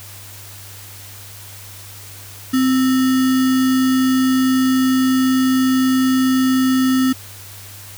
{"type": "tone with sample-and-hold", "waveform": "sine", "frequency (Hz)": 259.5, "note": "C4", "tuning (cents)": -14, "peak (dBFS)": -12, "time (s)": [2.53, 7.13], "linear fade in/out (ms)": 10, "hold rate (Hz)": 1575, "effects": ["added 99 Hz sine -39 dBFS peak until 7.97 s", "white hiss -38 dBFS RMS until 7.97 s"]}